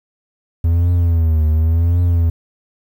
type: tone with vibrato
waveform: triangle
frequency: 82.41 Hz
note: E2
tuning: in tune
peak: -9 dBFS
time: 0.64-2.3 s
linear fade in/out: 5 ms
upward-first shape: triangle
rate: 0.91 Hz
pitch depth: 120 cents each way
effects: 8-bit